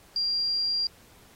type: tone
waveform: sine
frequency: 4767 Hz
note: D8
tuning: 25 cents sharp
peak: -24 dBFS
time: 0.16-0.87 s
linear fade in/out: 2 ms
effects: pink hiss -56 dBFS RMS until 1.35 s + AAC 48 kbps